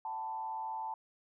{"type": "tone with frequency modulation", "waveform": "sine", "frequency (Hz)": 882, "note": "A5", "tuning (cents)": 4, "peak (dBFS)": -36, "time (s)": [0.05, 0.94], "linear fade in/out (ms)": 2, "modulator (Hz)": 123, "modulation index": 0.64, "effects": []}